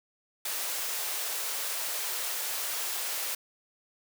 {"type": "high-pass noise", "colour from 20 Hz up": "white", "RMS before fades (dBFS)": -33, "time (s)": [0.45, 3.35], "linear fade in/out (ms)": 5, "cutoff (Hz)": 420, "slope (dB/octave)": 24, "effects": []}